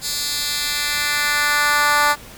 10% pulse tone with high-pass filter sweep, 293.3 Hz, D4, 2 cents flat, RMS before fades -19 dBFS, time 0.01-2.16 s, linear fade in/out 50 ms, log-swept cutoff 5000 to 940 Hz, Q 1.3, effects pink hiss -40 dBFS RMS until 2.37 s

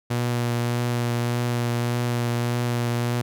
sawtooth tone with vibrato, 120 Hz, B2, 49 cents flat, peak -18 dBFS, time 0.1-3.22 s, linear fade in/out 10 ms, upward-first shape triangle, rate 1.7 Hz, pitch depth 15 cents each way, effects none

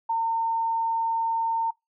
sine tone, 910 Hz, A#5, 42 cents flat, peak -22 dBFS, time 0.09-1.71 s, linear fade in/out 10 ms, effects noise-tail reverb RT60 0.2 s tail -25 dB re dry

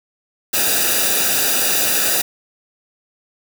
white noise with comb filter, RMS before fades -17 dBFS, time 0.53-2.22 s, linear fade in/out 10 ms, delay 0.93 ms, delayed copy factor -0.8, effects none

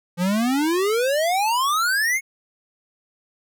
square exponential sweep, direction up, 169.5 to 2217 Hz, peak -19 dBFS, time 0.17-2.21 s, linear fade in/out 50 ms, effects none

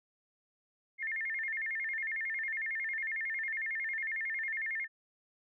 sine tone with vibrato, 1954 Hz, B6, 19 cents flat, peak -33 dBFS, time 0.98-4.88 s, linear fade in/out 50 ms, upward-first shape square, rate 11 Hz, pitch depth 150 cents each way, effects none

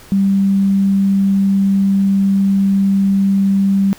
sine tone, 196 Hz, G3, in tune, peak -10 dBFS, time 0.12-3.93 s, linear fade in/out 0 ms, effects pink hiss -41 dBFS RMS until 3.98 s

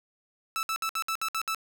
sawtooth tone bursts, 1315 Hz, E6, 5 cents flat, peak -24 dBFS, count 8, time 0.56-1.547 s, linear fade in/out 0 ms, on 70 ms, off 61 ms, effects none

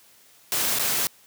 white noise with dropouts, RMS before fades -24 dBFS, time 0.52-1.07 s, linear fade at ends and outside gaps 0 ms, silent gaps 0.787-0.795 s, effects white hiss -55 dBFS RMS until 1.26 s + high-pass 100 Hz 12 dB/octave

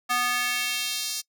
square tone with high-pass filter sweep, 245.7 Hz, B3, 9 cents flat, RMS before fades -27 dBFS, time 0.09-1.22 s, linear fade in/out 20 ms, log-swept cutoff 1100 to 5300 Hz, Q 1.5, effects noise-tail reverb RT60 0.1 s tail -24 dB re dry

